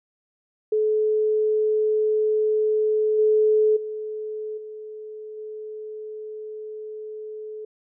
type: tone with level steps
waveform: sine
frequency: 430 Hz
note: A4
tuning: 40 cents flat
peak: -18 / -15 / -28 / -34 / -32 dBFS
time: 0.72-7.65 s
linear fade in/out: 5 ms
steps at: 3.18 / 3.76 / 4.57 / 5.37 s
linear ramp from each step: 10 ms
effects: none